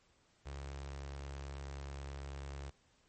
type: tone with notch filter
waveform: sawtooth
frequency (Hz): 69.3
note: C#2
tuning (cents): 0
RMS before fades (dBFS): -45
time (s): 0.45-2.71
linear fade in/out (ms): 20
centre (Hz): 230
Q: 1.3
effects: pink hiss -71 dBFS RMS until 3.08 s + MP3 32 kbps